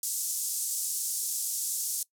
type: band-pass noise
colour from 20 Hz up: pink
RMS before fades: -32 dBFS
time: 0.03-2.03 s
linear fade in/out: 2 ms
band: 6400 to 13000 Hz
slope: 24 dB/octave
effects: noise-tail reverb RT60 0.1 s tail -21 dB re dry